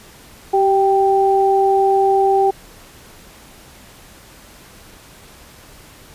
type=tone pair together; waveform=sine; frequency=387.4 / 784 Hz; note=G4 / G5; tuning=-20 / 0 cents; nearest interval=octave; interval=1220 cents; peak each=-14 dBFS; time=0.53-2.51 s; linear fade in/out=10 ms; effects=pink hiss -43 dBFS RMS until 6.14 s + resampled to 32000 Hz